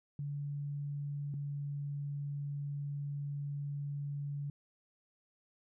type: tone pair in turn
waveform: sine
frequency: 143.7 / 143.14 Hz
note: D3 / D3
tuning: -37 / -44 cents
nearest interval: unison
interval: 7 cents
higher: first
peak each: -36 / -36 dBFS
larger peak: neither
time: 0.19-1.34 / 1.34-4.5 s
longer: second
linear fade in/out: 2 ms
effects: none